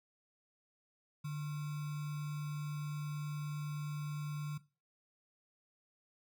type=tone with sample-and-hold; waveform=sine; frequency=148.4 Hz; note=D3; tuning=18 cents sharp; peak=-37 dBFS; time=1.24-4.58 s; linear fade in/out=10 ms; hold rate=1225 Hz; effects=noise-tail reverb RT60 0.3 s tail -17 dB re dry